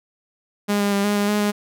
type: tone with pitch steps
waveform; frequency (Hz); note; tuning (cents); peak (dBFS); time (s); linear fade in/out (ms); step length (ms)
sawtooth; 204.8 / 202.6 / 199.9 / 206.1 / 203.9 / 208.6 / 206.5; G#3 / G#3 / G3 / G#3 / G#3 / G#3 / G#3; -24 / -43 / +34 / -13 / -32 / +8 / -10; -14; 0.68-1.52; 20; 120
effects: none